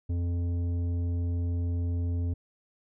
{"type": "tone with tanh clipping", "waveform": "triangle", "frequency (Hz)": 86.7, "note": "F2", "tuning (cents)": -12, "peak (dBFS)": -28, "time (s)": [0.09, 2.34], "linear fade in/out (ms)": 10, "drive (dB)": 14, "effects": []}